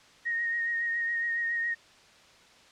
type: tone with vibrato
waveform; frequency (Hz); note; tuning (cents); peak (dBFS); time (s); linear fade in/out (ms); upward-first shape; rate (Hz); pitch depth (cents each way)
sine; 1864.7; A#6; 0; -27; 0.25-1.75; 20; triangle; 7.2; 28
effects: white hiss -56 dBFS RMS until 2.71 s + low-pass 5000 Hz 12 dB/octave